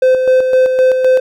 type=tone with tremolo; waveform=triangle; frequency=515 Hz; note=C5; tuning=28 cents flat; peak=-4 dBFS; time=0.02-1.2 s; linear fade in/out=5 ms; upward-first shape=square; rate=3.9 Hz; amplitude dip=45%; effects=none